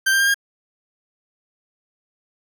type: tone with pitch steps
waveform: 40% pulse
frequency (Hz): 1568 / 1585.3 / 1602.8 / 1620.5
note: G6 / G6 / G6 / G#6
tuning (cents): 0 / +19 / +38 / -43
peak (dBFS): -14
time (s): 0.06-0.344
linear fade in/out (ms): 10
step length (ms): 71
effects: none